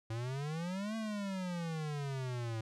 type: exponential two-way sweep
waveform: square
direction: up then down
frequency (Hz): 110 to 225.1 to 110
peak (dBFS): -37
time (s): 0.1-2.61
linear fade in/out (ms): 5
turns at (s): 0.96
effects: low-pass 8000 Hz 12 dB/octave